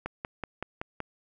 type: click train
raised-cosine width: 0.5 ms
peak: -18 dBFS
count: 6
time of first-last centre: 0.06-1.003 s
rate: 5.3 Hz
effects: none